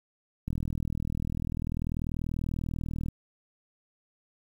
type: click train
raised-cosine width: 5 ms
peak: -20 dBFS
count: 106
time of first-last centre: 0.48-3.085 s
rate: 40.3 Hz
effects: 9-bit